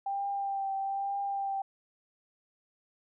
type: tone with vibrato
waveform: sine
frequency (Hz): 789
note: G5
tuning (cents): +11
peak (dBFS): -30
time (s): 0.06-1.62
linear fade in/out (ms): 5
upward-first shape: triangle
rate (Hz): 1.1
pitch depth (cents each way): 25
effects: none